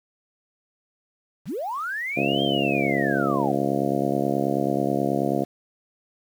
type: linear two-way sweep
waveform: sine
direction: up then down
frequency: 92.5 to 3218 to 616 Hz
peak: -26 dBFS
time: 1.45-3.56 s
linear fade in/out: 50 ms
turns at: 2.43 s
type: harmonic tone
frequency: 69.3 Hz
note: C#2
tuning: in tune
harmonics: 2 / 3 / 4 / 5 / 6 / 7 / 8 / 9 / 10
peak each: -31 / -28 / -27 / -28 / -32 / -32 / -31 / -32 / -29 dBFS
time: 2.16-5.45 s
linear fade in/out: 20 ms
effects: 8-bit